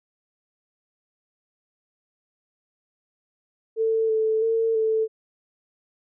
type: tone with pitch steps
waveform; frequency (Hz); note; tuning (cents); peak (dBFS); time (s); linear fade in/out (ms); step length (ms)
sine; 446.3 / 439.3 / 451.6 / 441.1; A4 / A4 / A4 / A4; +25 / -3 / +45 / +4; -19; 3.76-5.08; 50; 330
effects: none